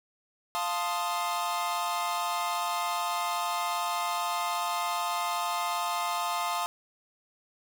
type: chord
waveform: 45% pulse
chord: F dominant seventh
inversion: none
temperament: equal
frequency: 698.5 / 880 / 1046.5 / 1244.5 Hz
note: F5 / A5 / C6 / Eb6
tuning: 0 / 0 / 0 / 0 cents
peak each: -34 dBFS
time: 0.55-6.66 s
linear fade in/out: 0 ms
effects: none